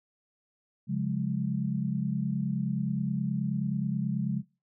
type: chord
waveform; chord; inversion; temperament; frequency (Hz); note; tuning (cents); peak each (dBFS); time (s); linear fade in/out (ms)
sine; Db major; none; equal with one note detuned; 138.59 / 178.28 / 207.7; Db3 / F3 / Ab3; 0 / +36 / 0; -31; 0.87-4.43; 50
effects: noise-tail reverb RT60 0.3 s tail -22 dB re dry